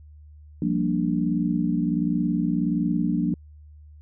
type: chord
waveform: sine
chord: G minor seventh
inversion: third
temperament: equal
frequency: 174.61 / 196 / 233.1 / 293.7 Hz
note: F3 / G3 / Bb3 / D4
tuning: 0 / 0 / 0 / 0 cents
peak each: -25 / -29 / -26 / -26 dBFS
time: 0.62-3.34 s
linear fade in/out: 2 ms
effects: added 75 Hz sine -44 dBFS peak until 4.01 s